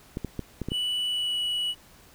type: clicks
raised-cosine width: 3 ms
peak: -17 dBFS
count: 6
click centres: 0.171 / 0.247 / 0.393 / 0.617 / 0.686 / 0.719 s
type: tone with pitch glide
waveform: triangle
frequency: 2960 to 2938 Hz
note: F#7 to F#7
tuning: 0 to -13 cents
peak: -24 dBFS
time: 0.7-1.75 s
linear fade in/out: 50 ms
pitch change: -13 cents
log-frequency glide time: 1.08-1.38 s
effects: pink hiss -54 dBFS RMS until 2.14 s